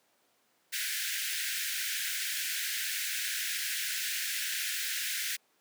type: high-pass noise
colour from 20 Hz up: pink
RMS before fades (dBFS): -34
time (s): 0.72-5.37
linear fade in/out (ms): 20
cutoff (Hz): 1500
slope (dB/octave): 96
effects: pink hiss -70 dBFS RMS until 5.6 s + high-pass 300 Hz 12 dB/octave